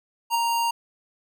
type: tone with ADSR envelope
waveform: square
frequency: 932 Hz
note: A#5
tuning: 1 cent flat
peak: -19 dBFS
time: 0.3-0.71 s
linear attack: 45 ms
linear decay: 14 ms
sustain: -3 dB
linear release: 7 ms
effects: none